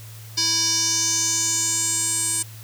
square tone with band-pass filter sweep, 329.6 Hz, E4, in tune, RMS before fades -22 dBFS, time 0.37-2.43 s, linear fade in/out 10 ms, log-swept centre 5200 to 8600 Hz, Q 5.6, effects added 110 Hz sine -38 dBFS peak until 2.63 s + white hiss -45 dBFS RMS until 2.63 s

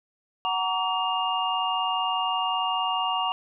sine tone cluster, 746 / 931 / 1142 / 2819 Hz, F#5 / A#5 / D6 / F7, +14 / -2 / -49 / +16 cents, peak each -29 dBFS, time 0.45-3.32 s, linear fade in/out 0 ms, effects none

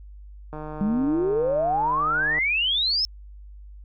click train, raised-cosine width 1 ms, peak -22 dBFS, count 285, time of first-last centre 0.53-2.386 s, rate 153 Hz
sine exponential sweep, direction up, 194.7 to 5370 Hz, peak -20 dBFS, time 0.81-3.05 s, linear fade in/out 0 ms
effects added 50 Hz sine -40 dBFS peak until 3.84 s

